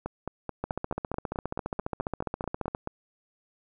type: two click trains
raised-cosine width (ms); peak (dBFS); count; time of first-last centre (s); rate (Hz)
1; -18 / -16; 14 / 32; 0.06-2.874 / 0.64-2.749; 4.62 / 14.7
effects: none